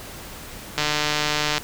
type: click train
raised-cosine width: 0.2 ms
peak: -4 dBFS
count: 121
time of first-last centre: 0.78-1.58 s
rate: 150 Hz
effects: pink hiss -38 dBFS RMS until 1.63 s